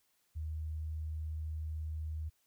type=tone; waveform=sine; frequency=78.1 Hz; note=D#2; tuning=7 cents sharp; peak=-36 dBFS; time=0.35-2.3 s; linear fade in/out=20 ms; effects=white hiss -75 dBFS RMS until 2.46 s